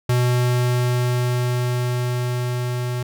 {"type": "tone with level ramp", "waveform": "square", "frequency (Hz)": 123.47, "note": "B2", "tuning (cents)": 0, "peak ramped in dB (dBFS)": [-16, -23], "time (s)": [0.09, 3.03], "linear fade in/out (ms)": 5, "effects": []}